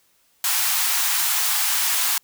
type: high-pass noise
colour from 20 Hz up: white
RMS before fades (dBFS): -21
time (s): 0.44-2.18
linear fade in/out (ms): 2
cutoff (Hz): 750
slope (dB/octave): 48
effects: white hiss -62 dBFS RMS until 2.23 s